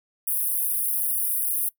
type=high-pass noise; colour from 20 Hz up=pink; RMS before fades=-25 dBFS; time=0.27-1.69 s; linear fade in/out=5 ms; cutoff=9600 Hz; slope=96 dB/octave; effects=noise-tail reverb RT60 0.1 s tail -21 dB re dry